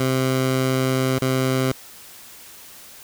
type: tone with dropouts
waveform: 15% pulse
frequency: 130.81 Hz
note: C3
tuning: in tune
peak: -12 dBFS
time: 0-1.72 s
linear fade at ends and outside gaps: 2 ms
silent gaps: 1.186-1.218 s
effects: white hiss -43 dBFS RMS until 3.03 s